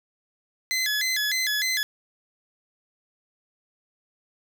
20% pulse tone with vibrato, 1864.7 Hz, A#6, in tune, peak -18 dBFS, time 0.71-1.83 s, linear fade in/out 0 ms, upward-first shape square, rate 3.3 Hz, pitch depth 160 cents each way, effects none

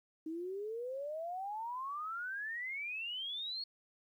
sine exponential sweep, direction up, 311.1 to 4383 Hz, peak -38 dBFS, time 0.26-3.64 s, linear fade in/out 5 ms, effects 12-bit

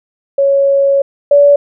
sine tone pair in turn, 554.4 / 573 Hz, C#5 / D5, 0 / -43 cents, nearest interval minor second, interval 57 cents, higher second, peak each -7 / -3 dBFS, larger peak second, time 0.38-1.02 / 1.31-1.56 s, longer first, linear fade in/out 5 ms, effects none

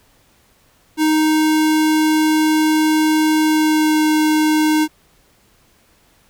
square tone with pitch glide, 311.1 to 308.8 Hz, D#4 to D#4, 0 to -13 cents, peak -13 dBFS, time 0.97-4.88 s, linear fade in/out 50 ms, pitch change -13 cents, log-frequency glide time 3.42-4.03 s, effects pink hiss -55 dBFS RMS until 6.29 s

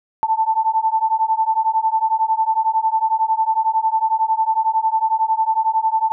sine beating tone pair, 880 / 891 Hz, A5 / A5, 0 / +22 cents, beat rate 11 Hz, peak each -18 dBFS, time 0.23-6.12 s, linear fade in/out 0 ms, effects none

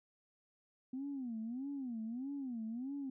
sine tone with vibrato, 250 Hz, B3, 21 cents sharp, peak -38 dBFS, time 0.93-3.1 s, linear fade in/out 5 ms, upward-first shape sine, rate 1.6 Hz, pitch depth 220 cents each way, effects tanh soft clip ceiling -34 dBFS

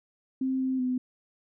sine tone with pitch steps, 262.5 / 261 / 253 Hz, C4 / C4 / B3, +6 / -4 / +42 cents, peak -25 dBFS, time 0.41-0.98 s, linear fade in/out 5 ms, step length 190 ms, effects none

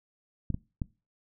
clicks, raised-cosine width 5 ms, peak -18 dBFS, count 3, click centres 0.503 / 0.544 / 0.818 s, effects noise-tail reverb RT60 0.3 s tail -22 dB re dry

